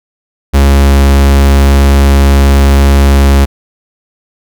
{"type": "tone", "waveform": "45% pulse", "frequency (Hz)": 69.3, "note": "C#2", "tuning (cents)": 0, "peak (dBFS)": -3, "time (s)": [0.53, 3.46], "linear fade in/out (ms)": 20, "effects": []}